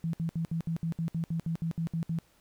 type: tone bursts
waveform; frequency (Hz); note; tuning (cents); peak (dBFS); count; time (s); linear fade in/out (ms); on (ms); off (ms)
sine; 164.81; E3; 0; -28; 14; 0.04-2.187; 0; 93; 65
effects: pink hiss -65 dBFS RMS until 2.4 s